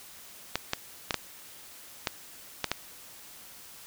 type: clicks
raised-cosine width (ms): 0.2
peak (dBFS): -9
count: 7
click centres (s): 0.556 / 0.734 / 1.108 / 1.143 / 2.072 / 2.643 / 2.716
effects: white hiss -49 dBFS RMS until 3.86 s